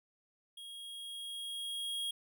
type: tone with level ramp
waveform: square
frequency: 3278 Hz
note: G#7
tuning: 23 cents flat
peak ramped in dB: -47 to -35 dBFS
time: 0.57-2.11 s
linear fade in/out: 5 ms
effects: none